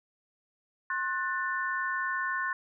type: chord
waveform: sine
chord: F# diminished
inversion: second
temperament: just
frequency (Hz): 1065.6 / 1480 / 1776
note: C6 / F#6 / A6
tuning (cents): +31 / 0 / +16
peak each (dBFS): -33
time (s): 0.9-2.53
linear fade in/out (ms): 2
effects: none